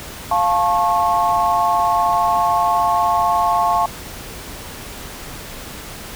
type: chord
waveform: sine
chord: F augmented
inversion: none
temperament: just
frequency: 698.5 / 873.1 / 1091.3 Hz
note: F5 / A5 / C#6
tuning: 0 / -14 / -27 cents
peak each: -18 dBFS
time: 0.31-3.86 s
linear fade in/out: 5 ms
effects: pink hiss -33 dBFS RMS until 6.15 s